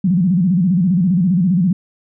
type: tone with vibrato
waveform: sine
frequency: 180 Hz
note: F#3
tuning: 47 cents flat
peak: -11 dBFS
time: 0.04-1.73 s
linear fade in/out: 5 ms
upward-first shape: square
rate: 15 Hz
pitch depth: 130 cents each way
effects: none